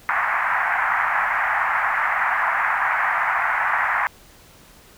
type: band-pass noise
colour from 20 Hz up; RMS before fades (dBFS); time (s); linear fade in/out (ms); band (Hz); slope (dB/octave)
white; -21; 0.09-4.07; 0; 740 to 2000; 48
effects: pink hiss -49 dBFS RMS until 4.97 s

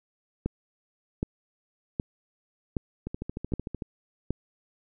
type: two click trains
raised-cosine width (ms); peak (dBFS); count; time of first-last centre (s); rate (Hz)
3; -20 / -14; 11 / 6; 3.07-3.822 / 0.46-4.306; 13.3 / 1.3
effects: none

